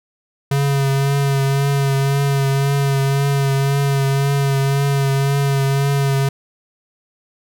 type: tone with vibrato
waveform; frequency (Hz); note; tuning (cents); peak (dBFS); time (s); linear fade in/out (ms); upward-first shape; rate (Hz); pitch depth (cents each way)
square; 138.5; C#3; -1; -15; 0.51-6.29; 5; triangle; 1.9; 29
effects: none